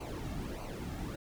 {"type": "noise with flanger", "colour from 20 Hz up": "brown", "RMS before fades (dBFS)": -40, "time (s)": [0, 1.16], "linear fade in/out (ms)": 10, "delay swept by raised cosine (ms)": [0.56, 2.06], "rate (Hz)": 1.6, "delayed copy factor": -0.7, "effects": []}